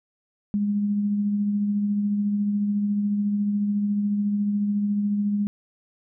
sine tone with tremolo, 205 Hz, G#3, 22 cents flat, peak -19 dBFS, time 0.54-5.47 s, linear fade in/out 0 ms, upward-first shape triangle, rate 14 Hz, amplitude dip 35%, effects none

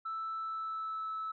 sine tone with pitch glide, 1320 to 1305.6 Hz, E6 to E6, +2 to -17 cents, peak -34 dBFS, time 0.05-1.32 s, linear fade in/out 10 ms, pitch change -19 cents, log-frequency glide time 0.38-1.1 s, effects tanh soft clip ceiling -32 dBFS

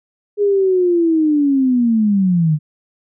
sine linear sweep, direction down, 415.3 to 146.83 Hz, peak -11 dBFS, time 0.37-2.59 s, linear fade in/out 50 ms, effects none

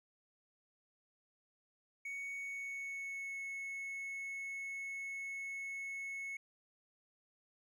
triangle tone with pitch glide, 2229 to 2196 Hz, C#7 to C#7, +9 to -17 cents, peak -39 dBFS, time 2.05-6.37 s, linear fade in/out 5 ms, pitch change -26 cents, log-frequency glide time 2.35-3.39 s, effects none

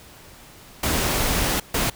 pink noise bursts at uneven times, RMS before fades -22 dBFS, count 2, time 0.83-1.6 / 1.74-1.9 s, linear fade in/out 5 ms, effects pink hiss -46 dBFS RMS until 1.95 s

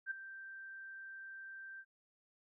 sine tone with ADSR envelope, 1568 Hz, G6, in tune, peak -34 dBFS, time 0.06-1.85 s, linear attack 50 ms, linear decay 8 ms, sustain -13 dB, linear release 56 ms, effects none

